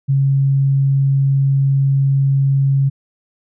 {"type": "tone", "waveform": "sine", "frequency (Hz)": 137.1, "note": "C#3", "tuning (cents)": -19, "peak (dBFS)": -11, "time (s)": [0.08, 2.9], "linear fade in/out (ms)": 20, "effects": []}